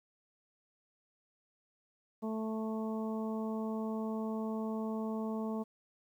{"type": "harmonic tone", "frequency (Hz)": 220, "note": "A3", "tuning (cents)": 0, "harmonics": [1, 2, 3, 4, 5], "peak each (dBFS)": [-35, -41, -45, -47, -49], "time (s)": [2.22, 5.64], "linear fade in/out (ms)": 20, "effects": ["11-bit"]}